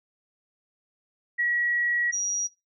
sine tone pair in turn, 1919 / 5751 Hz, A#6 / F8, +50 / +50 cents, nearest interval octave + perfect fifth, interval 1900 cents, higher second, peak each -22 / -23 dBFS, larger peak first, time 1.38-2.12 / 2.12-2.48 s, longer first, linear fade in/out 20 ms, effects noise-tail reverb RT60 0.2 s tail -20 dB re dry

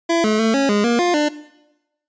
25% pulse tone with pitch steps, 335.5 / 215.2 / 223.3 / 275.2 / 206.3 / 236.7 / 352.2 / 297.9 Hz, E4 / A3 / A3 / C#4 / G#3 / A#3 / F4 / D4, +31 / -38 / +26 / -12 / -11 / +27 / +15 / +25 cents, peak -11 dBFS, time 0.09-1.29 s, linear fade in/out 10 ms, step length 150 ms, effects noise-tail reverb RT60 0.9 s tail -17 dB re dry + resampled to 16000 Hz

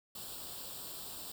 white noise with comb filter, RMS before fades -45 dBFS, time 0.15-1.32 s, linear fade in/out 5 ms, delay 0.24 ms, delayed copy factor +0.75, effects none

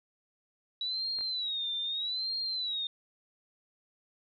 sine tone with vibrato, 3887 Hz, B7, 28 cents flat, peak -31 dBFS, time 0.81-2.87 s, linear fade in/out 2 ms, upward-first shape sine, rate 0.8 Hz, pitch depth 140 cents each way
clicks, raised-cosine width 0.5 ms, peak -34 dBFS, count 2, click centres 1.187 / 1.209 s
effects none

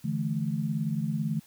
sine chord, D suspended second, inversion none, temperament equal with one note detuned, 146.83 / 164.81 / 216.6 Hz, D3 / E3 / A3, 0 / 0 / -27 cents, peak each -31 dBFS, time 0.04-1.4 s, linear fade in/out 10 ms, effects white hiss -58 dBFS RMS until 1.46 s

